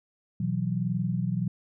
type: chord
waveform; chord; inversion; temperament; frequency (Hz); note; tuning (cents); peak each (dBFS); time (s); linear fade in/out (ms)
sine; B suspended fourth; none; equal with one note detuned; 123.47 / 163.58 / 185; B2 / E3 / F#3; 0 / -13 / 0; -30 / -30 / -29; 0.4-1.48; 5
effects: none